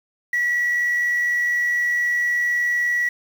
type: tone with amplitude modulation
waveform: sine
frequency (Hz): 1936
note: B6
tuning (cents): -35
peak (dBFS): -15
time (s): 0.33-3.09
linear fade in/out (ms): 5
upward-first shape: sine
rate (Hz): 79.8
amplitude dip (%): 30
effects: tanh soft clip ceiling -15 dBFS + 7-bit